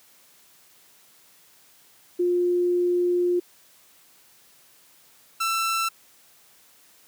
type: tone pair in turn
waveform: sine / sawtooth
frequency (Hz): 354 / 1336.5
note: F4 / E6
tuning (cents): +23 / +23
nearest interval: octave + major seventh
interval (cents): 2300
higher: second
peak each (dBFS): -19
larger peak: neither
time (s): 2.19-3.4 / 5.4-5.89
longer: first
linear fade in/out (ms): 10
effects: white hiss -56 dBFS RMS until 7.07 s + high-pass 100 Hz 12 dB/octave